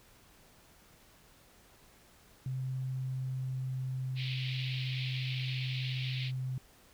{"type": "tone with pitch glide", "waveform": "sine", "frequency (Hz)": [130.3, 129.25], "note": ["C3", "C3"], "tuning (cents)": [-7, -21], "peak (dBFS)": -33, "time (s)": [2.46, 6.58], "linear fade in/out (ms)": 2, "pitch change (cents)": -14, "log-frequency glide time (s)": [3.06, 5.29]}
{"type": "band-pass noise", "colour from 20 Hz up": "pink", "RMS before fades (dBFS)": -42, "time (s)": [4.15, 6.32], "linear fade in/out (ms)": 50, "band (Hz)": [2200, 4300], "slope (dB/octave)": 48}
{"effects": ["pink hiss -61 dBFS RMS until 6.93 s"]}